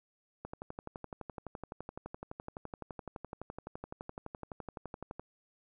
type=click train; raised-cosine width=1 ms; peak=-27 dBFS; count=57; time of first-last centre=0.45-5.196 s; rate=11.8 Hz; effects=none